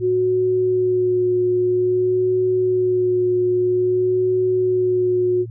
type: tone with vibrato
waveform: sine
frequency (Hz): 365.9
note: F#4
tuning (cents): -19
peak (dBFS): -15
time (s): 0-5.46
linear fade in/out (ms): 50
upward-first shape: sine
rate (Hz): 0.51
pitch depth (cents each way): 17
effects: added 114 Hz sine -30 dBFS peak until 5.5 s

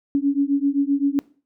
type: beating tone pair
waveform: sine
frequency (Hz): 277.2 / 284.9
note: C#4 / C#4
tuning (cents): 0 / +48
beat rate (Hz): 7.7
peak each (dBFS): -20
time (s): 0.15-1.19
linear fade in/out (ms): 0
effects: noise-tail reverb RT60 0.4 s tail -21 dB re dry

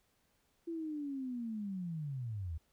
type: linear sweep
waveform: sine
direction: down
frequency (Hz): 339.2 to 74.2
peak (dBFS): -37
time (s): 0.67-2.58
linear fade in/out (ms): 10
effects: pink hiss -75 dBFS RMS until 2.72 s

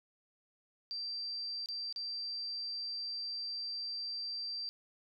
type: tone with dropouts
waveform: sine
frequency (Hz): 4696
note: D8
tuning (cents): -1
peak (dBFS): -37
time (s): 0.91-4.69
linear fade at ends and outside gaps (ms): 0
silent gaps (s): 1.659-1.687 / 1.926-1.961
effects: none

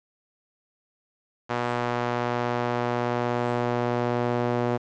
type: tone with band-pass filter sweep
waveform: sawtooth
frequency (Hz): 121.1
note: B2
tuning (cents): -34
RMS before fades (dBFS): -26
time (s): 1.49-4.78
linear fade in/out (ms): 20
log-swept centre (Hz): 1000 to 540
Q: 0.85
effects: resampled to 16000 Hz + 9-bit

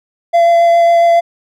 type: tone with vibrato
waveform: triangle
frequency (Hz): 681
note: F5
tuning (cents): -44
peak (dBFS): -4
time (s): 0.33-1.21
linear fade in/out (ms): 20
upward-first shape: triangle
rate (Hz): 7.3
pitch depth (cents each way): 11
effects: none

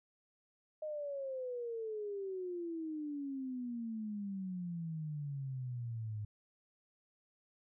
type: exponential sweep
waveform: sine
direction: down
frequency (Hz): 622.3 to 103.83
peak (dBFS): -38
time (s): 0.82-6.25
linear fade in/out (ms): 5
effects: none

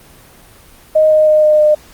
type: tone with pitch steps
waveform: sine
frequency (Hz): 622.3 / 618 / 613.7 / 609.5 / 605.3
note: D#5 / D#5 / D#5 / D#5 / D#5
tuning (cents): 0 / -12 / -24 / -36 / -48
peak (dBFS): -6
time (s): 0.95-1.75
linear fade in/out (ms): 10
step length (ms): 160
effects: pink hiss -42 dBFS RMS until 1.93 s + Opus 24 kbps

